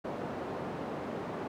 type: band-pass noise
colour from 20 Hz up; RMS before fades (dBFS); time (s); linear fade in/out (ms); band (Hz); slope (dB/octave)
white; -38; 0.04-1.48; 10; 130 to 640; 12
effects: none